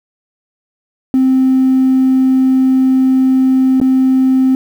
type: tone with dropouts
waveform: triangle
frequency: 261.4 Hz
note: C4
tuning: 1 cent flat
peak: -4 dBFS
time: 1.14-4.55 s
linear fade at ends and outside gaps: 1 ms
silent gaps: 3.801-3.814 s
effects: tanh soft clip ceiling -4 dBFS + 7-bit